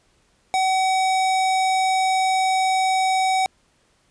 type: tone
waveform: square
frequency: 757 Hz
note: F#5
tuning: 39 cents sharp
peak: -18 dBFS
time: 0.54-3.46 s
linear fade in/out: 0 ms
effects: pink hiss -62 dBFS RMS until 4.1 s + resampled to 22050 Hz